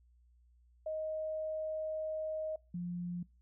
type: tone pair in turn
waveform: sine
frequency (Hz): 626 / 175.67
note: D#5 / F3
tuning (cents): +10 / +10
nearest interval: octave + minor seventh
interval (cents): 2200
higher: first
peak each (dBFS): -35 / -36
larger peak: first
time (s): 0.86-2.56 / 2.74-3.23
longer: first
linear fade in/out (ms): 5
effects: noise-tail reverb RT60 0.3 s tail -25 dB re dry + added 60 Hz sine -63 dBFS peak until 3.41 s